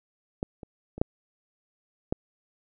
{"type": "clicks", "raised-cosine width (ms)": 2, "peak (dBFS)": [-15, -27, -25, -8, -12], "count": 5, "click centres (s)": [0.429, 0.632, 0.98, 1.015, 2.125], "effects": []}